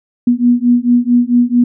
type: beating tone pair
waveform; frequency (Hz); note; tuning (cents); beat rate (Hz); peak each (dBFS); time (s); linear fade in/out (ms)
sine; 240.3 / 244.8; B3 / B3; -47 / -15; 4.5; -11; 0.27-1.64; 5
effects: none